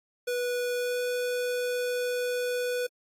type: tone with pitch glide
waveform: square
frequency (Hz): 490.2 to 493.3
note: B4 to B4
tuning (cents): -13 to -2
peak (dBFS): -28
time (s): 0.27-2.87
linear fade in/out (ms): 10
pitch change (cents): +11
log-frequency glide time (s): 0.75-1
effects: AAC 64 kbps